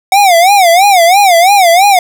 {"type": "tone with vibrato", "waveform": "square", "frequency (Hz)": 740, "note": "F#5", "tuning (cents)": 0, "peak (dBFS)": -4, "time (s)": [0.12, 1.99], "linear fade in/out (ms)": 2, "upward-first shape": "sine", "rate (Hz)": 3, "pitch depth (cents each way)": 180, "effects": []}